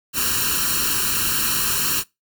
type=noise with comb filter; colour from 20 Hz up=white; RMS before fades=-21 dBFS; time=0.13-2.04 s; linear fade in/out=50 ms; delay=0.71 ms; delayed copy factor=+0.95; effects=noise-tail reverb RT60 0.2 s tail -22 dB re dry